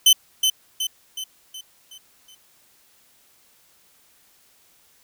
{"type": "tone with echo", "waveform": "sawtooth", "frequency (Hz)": 3052, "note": "G7", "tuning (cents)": -47, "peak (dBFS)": -7, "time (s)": [0.06, 0.13], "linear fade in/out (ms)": 5, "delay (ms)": 370, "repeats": 6, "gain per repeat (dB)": -6, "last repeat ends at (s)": 2.35, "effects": ["white hiss -58 dBFS RMS until 5.03 s"]}